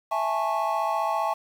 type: chord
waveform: triangle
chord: A major seventh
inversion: second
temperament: just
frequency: 660 / 825 / 880 / 1100 Hz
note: E5 / G#5 / A5 / C#6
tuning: +2 / -12 / 0 / -14 cents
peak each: -27 dBFS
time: 0.11-1.34 s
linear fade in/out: 10 ms
effects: 8-bit